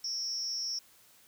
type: tone with amplitude modulation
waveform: sine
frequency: 5460 Hz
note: F8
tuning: 40 cents flat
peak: -28 dBFS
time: 0.04-0.79 s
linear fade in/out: 5 ms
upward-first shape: sine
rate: 245 Hz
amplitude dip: 100%
effects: white hiss -61 dBFS RMS until 1.27 s